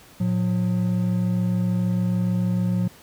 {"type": "tone pair together", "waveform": "triangle", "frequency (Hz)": [113.33, 180], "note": ["A#2", "F#3"], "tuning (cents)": [-48, -47], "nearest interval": "minor sixth", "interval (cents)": 801, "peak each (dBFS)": [-22, -19], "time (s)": [0.2, 2.88], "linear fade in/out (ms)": 5, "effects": ["pink hiss -49 dBFS RMS until 3.02 s", "high-pass 60 Hz 12 dB/octave"]}